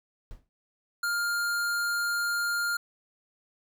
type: noise with exponential decay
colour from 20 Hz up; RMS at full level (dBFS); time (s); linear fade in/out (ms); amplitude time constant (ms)
brown; -39; 0.31-0.49; 0; 37
type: tone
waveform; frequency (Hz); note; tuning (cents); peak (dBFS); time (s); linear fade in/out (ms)
square; 1405; F6; +10; -27; 1.03-2.77; 5
effects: none